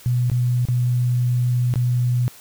sine tone with dropouts, 123.1 Hz, B2, 5 cents flat, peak -16 dBFS, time 0.06-2.28 s, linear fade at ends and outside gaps 0 ms, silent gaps 0.299-0.316 / 0.653-0.686 / 1.739-1.757 s, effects white hiss -45 dBFS RMS until 2.4 s

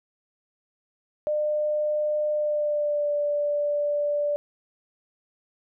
sine tone with pitch glide, 602 to 585.2 Hz, D5 to D5, +43 to -6 cents, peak -22 dBFS, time 1.27-4.36 s, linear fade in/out 0 ms, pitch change -49 cents, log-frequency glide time 2.3-3.12 s, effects none

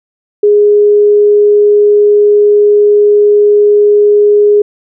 sine tone, 414.4 Hz, G#4, 4 cents flat, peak -3 dBFS, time 0.43-4.62 s, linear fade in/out 5 ms, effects none

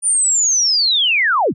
sine linear sweep, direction down, 9397 to 72.5 Hz, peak -12 dBFS, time 0.02-1.54 s, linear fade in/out 50 ms, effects none

